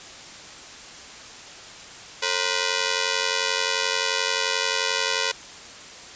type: ring-modulated tone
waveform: 5% pulse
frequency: 494.1 Hz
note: B4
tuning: 1 cent sharp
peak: -7 dBFS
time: 2.22-5.32 s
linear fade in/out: 10 ms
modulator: 45.7 Hz
effects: white hiss -41 dBFS RMS until 6.15 s + resampled to 16000 Hz